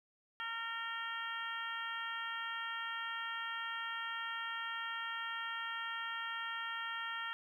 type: harmonic tone with a mistuned harmonic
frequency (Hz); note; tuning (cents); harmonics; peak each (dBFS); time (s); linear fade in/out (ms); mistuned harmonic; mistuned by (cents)
458.2; A#4; -30; 2 / 3 / 4 / 5 / 6 / 7; -48 / -42 / -43 / -53 / -49 / -47; 0.4-7.33; 0; 6; +26
effects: 12-bit